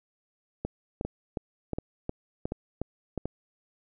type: two click trains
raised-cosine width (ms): 2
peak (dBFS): -17 / -18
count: 8 / 4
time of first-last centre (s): 0.65-3.177 / 1.05-3.256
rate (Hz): 2.77 / 1.36
effects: none